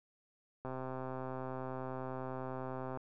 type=click train; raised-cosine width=1 ms; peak=-28 dBFS; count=303; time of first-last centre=0.65-2.973 s; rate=130 Hz; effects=none